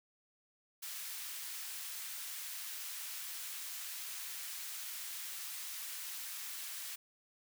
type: high-pass noise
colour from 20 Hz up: white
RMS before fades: -44 dBFS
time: 0.82-6.96 s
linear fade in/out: 10 ms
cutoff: 1400 Hz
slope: 12 dB/octave
effects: none